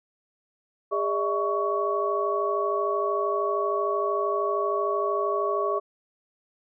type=tone cluster; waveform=sine; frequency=407 / 597 / 650 / 1119 Hz; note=G#4 / D5 / E5 / C#6; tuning=-35 / +28 / -24 / +16 cents; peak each=-27 / -31 / -31 / -27 dBFS; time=0.91-5.8 s; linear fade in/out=20 ms; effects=none